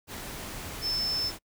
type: tone in noise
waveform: sine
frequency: 5274 Hz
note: E8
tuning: in tune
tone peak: -27 dBFS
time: 0.81-1.32 s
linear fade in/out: 50 ms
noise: pink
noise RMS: -39 dBFS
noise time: 0.07-1.39 s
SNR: +9 dB
effects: noise-tail reverb RT60 0.1 s tail -26 dB re dry